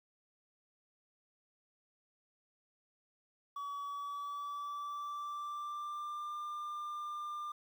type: tone with pitch glide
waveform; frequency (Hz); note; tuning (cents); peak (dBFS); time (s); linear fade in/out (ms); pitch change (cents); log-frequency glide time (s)
triangle; 1137 to 1196.3; C#6 to D6; +44 to +32; -37; 3.56-7.52; 5; +88; 3.84-6.36
effects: 11-bit